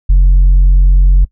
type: tone with tanh clipping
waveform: sine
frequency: 44.98 Hz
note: F#1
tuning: 48 cents flat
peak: -4 dBFS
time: 0.09-1.25 s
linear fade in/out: 10 ms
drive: 2 dB
effects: noise-tail reverb RT60 0.1 s tail -22 dB re dry